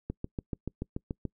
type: click train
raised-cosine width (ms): 3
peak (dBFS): -20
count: 9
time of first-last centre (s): 0.1-1.253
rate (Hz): 6.94
effects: noise-tail reverb RT60 0.1 s tail -26 dB re dry